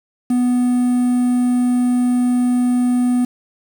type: tone with quantisation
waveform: triangle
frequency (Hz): 246.9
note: B3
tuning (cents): 0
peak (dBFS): -11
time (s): 0.3-3.25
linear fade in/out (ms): 5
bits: 6
effects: none